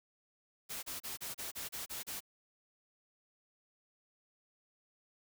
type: noise bursts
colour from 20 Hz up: white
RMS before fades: -42 dBFS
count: 9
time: 0.69-2.206 s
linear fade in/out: 20 ms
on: 140 ms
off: 32 ms
effects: none